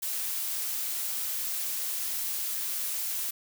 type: noise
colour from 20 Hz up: blue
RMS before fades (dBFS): -32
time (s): 0.02-3.31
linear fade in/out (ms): 10
effects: none